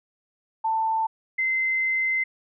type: tone pair in turn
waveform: sine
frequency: 889 / 2067 Hz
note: A5 / C7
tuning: +18 / -22 cents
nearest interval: octave + minor third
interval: 1460 cents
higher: second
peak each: -21 dBFS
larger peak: neither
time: 0.64-1.07 / 1.38-2.24 s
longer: second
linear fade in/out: 10 ms
effects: none